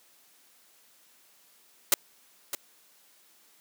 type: noise with echo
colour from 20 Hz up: white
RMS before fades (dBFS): -20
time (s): 1.92-1.94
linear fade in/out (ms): 2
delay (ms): 610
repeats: 1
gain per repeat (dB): -12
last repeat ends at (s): 2.55
effects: white hiss -61 dBFS RMS until 3.6 s + high-pass 200 Hz 12 dB/octave